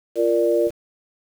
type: chord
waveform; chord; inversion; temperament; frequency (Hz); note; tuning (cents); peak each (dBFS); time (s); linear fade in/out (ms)
sine; Bb major; second; equal with one note detuned; 346.4 / 466.2 / 587.3; F4 / Bb4 / D5; -14 / 0 / 0; -20; 0.15-0.71; 50
type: clicks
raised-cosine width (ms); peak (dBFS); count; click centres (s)
2; -26; 2; 0.671 / 0.703
effects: 7-bit